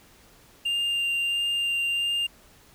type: tone with vibrato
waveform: triangle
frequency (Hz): 2794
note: F7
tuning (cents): 0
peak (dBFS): -22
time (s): 0.65-2.27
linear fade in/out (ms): 10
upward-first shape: sine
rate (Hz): 1.5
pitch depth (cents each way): 8
effects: pink hiss -55 dBFS RMS until 2.74 s